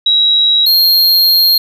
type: tone pair in turn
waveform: sine / square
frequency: 3863 / 4229 Hz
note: B7 / C8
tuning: -39 / +18 cents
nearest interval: major second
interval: 157 cents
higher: second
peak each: -7 dBFS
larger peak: neither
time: 0.06-0.66 / 0.66-1.58 s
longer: second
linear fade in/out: 5 ms
effects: none